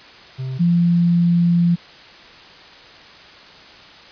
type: tone pair in turn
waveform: triangle / sine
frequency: 130.81 / 172.21 Hz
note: C3 / F3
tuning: 0 / -24 cents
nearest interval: perfect fourth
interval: 476 cents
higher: second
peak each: -21 / -12 dBFS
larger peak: second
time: 0.38-0.59 / 0.59-1.76 s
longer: second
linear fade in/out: 20 ms
effects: white hiss -42 dBFS RMS until 4.11 s + resampled to 11025 Hz